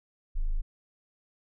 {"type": "tone", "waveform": "sine", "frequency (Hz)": 26.42, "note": "G#0", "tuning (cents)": 31, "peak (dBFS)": -23, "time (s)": [0.35, 0.62], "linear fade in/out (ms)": 20, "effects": ["tanh soft clip ceiling -22 dBFS"]}